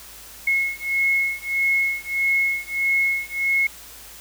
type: beating tone pair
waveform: sine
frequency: 2173 / 2174.6 Hz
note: C#7 / C#7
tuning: -35 / -34 cents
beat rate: 1.6 Hz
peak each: -22 dBFS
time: 0.47-3.67 s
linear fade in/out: 5 ms
effects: added 54 Hz sine -51 dBFS peak until 4.2 s + white hiss -42 dBFS RMS until 4.2 s